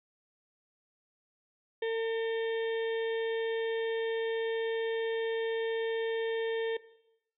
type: harmonic tone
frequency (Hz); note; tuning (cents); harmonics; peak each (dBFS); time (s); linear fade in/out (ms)
452.6; A4; +49; 1 / 2 / 4 / 5 / 6 / 7 / 8; -29 / -44 / -41 / -49 / -54 / -47 / -49; 1.82-6.77; 5
effects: noise-tail reverb RT60 0.8 s tail -18 dB re dry